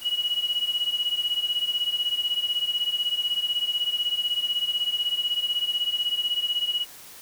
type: beating tone pair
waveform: sine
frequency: 2908 / 2924 Hz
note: F#7 / F#7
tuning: -31 / -21 cents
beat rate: 16 Hz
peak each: -25 / -28 dBFS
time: 0.01-6.86 s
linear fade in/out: 50 ms
effects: white hiss -45 dBFS RMS until 7.21 s